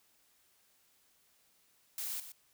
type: noise with echo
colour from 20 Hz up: blue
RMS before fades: -39 dBFS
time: 1.98-2.2 s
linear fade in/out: 2 ms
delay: 120 ms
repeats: 1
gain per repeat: -10 dB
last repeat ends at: 2.32 s
effects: white hiss -70 dBFS RMS until 2.53 s